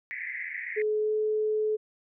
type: band-pass noise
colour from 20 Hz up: pink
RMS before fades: -36 dBFS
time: 0.11-0.82 s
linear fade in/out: 0 ms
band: 1800 to 2200 Hz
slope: 96 dB/octave
type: tone with pitch glide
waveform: sine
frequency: 427 to 429.7 Hz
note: G#4 to A4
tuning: +48 to -41 cents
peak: -24 dBFS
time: 0.76-1.77 s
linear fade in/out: 20 ms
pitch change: +11 cents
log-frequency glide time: 1.01-1.12 s
effects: none